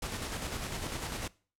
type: noise with tremolo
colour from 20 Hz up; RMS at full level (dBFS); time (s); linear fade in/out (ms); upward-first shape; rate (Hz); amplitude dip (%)
pink; -36; 0.02-1.28; 5; square; 10; 35
effects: noise-tail reverb RT60 0.4 s tail -22 dB re dry + low-pass 11000 Hz 12 dB/octave